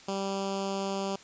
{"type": "tone with notch filter", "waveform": "10% pulse", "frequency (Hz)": 195.5, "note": "G3", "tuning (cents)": -4, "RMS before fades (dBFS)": -32, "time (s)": [0.08, 1.16], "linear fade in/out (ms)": 5, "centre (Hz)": 1800, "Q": 0.86, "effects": ["white hiss -52 dBFS RMS until 1.23 s", "resampled to 16000 Hz"]}